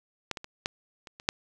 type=clicks; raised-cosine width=0.2 ms; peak=-13 / -19 / -23 / -11 / -27 / -27 / -6 dBFS; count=7; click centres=0.313 / 0.372 / 0.444 / 0.659 / 1.072 / 1.199 / 1.289 s; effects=none